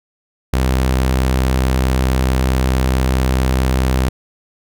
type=tone; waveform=sawtooth; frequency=64.6 Hz; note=C2; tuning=21 cents flat; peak=-9 dBFS; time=0.53-4.09 s; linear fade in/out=5 ms; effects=none